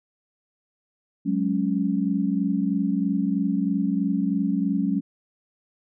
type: chord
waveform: sine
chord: F# suspended second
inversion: none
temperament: just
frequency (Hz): 185 / 208.1 / 277.5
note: F#3 / G#3 / C#4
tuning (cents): 0 / +4 / +2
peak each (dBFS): -25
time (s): 1.25-5.01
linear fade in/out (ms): 20
effects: none